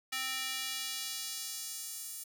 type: tone with high-pass filter sweep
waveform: square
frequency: 261.6 Hz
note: C4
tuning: in tune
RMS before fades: -39 dBFS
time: 0.12-2.24 s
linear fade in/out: 10 ms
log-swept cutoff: 2000 to 9000 Hz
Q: 1
effects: none